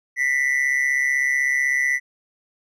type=tone with amplitude modulation; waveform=triangle; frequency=1978 Hz; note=B6; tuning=2 cents sharp; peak=-13 dBFS; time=0.16-2 s; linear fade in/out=50 ms; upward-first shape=sine; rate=136 Hz; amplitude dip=70%; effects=resampled to 32000 Hz